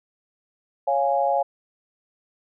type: chord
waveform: sine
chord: Db major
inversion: none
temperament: equal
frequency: 554.4 / 698.5 / 830.6 Hz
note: Db5 / F5 / Ab5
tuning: 0 / 0 / 0 cents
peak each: -23 dBFS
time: 0.87-1.43 s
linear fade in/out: 10 ms
effects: none